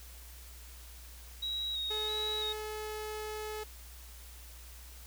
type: tone with vibrato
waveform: sine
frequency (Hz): 3804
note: A#7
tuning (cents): +34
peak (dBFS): -33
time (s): 1.42-2.53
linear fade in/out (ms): 10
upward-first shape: square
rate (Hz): 1.5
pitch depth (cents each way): 22
type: tone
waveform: sawtooth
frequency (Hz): 428.4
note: A4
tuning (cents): -46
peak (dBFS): -34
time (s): 1.9-3.64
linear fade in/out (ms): 10
effects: added 60 Hz sine -49 dBFS peak until 5.06 s + white hiss -54 dBFS RMS until 5.06 s